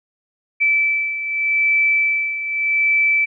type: beating tone pair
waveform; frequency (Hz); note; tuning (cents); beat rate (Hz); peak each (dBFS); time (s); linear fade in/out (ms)
sine; 2317 / 2317.83; D7 / D7; -24 / -23; 0.83; -22 / -16; 0.6-3.26; 20
effects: none